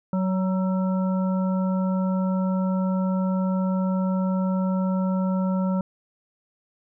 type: harmonic tone with a mistuned harmonic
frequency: 187.2 Hz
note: F#3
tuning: 20 cents sharp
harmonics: 1 / 3 / 5 / 7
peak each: -21 / -31 / -35 / -38 dBFS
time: 0.13-5.81 s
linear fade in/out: 2 ms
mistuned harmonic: 7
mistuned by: +29 cents
effects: none